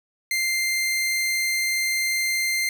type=tone; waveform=sawtooth; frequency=2093 Hz; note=C7; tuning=in tune; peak=-18 dBFS; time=0.31-2.69 s; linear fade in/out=2 ms; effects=none